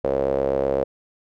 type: tone with band-pass filter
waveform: sawtooth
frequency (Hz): 67.9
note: C#2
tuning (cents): -35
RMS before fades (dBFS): -22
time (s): 0.04-0.84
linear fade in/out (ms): 5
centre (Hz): 520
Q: 6
effects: none